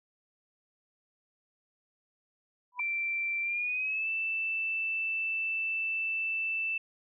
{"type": "tone with exponential growth", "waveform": "sine", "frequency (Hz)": 987.8, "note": "B5", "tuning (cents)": 0, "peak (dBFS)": -32, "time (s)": [2.72, 2.8], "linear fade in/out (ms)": 2, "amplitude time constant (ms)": 17}
{"type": "tone with pitch glide", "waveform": "sine", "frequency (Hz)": [2349, 2652], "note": ["D7", "E7"], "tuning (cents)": [0, 10], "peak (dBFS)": -29, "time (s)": [2.79, 6.78], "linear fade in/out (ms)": 5, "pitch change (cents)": 210, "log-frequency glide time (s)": [3.42, 4.09]}
{"effects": []}